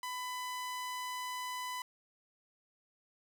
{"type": "tone", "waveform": "sawtooth", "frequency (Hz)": 1000, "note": "B5", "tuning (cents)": 21, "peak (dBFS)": -34, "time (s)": [0.03, 1.82], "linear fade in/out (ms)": 2, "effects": []}